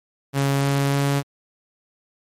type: tone with pitch steps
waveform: sawtooth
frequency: 138.59 / 139.55 / 140.52 Hz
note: C#3 / C#3 / C#3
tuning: 0 / +12 / +24 cents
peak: -14 dBFS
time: 0.33-1.23 s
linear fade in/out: 50 ms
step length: 300 ms
effects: MP3 64 kbps